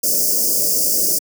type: band-stop noise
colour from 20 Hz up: white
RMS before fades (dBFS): -17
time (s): 0.03-1.19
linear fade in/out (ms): 10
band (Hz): 640 to 4800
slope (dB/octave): 96
effects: high-pass 200 Hz 12 dB/octave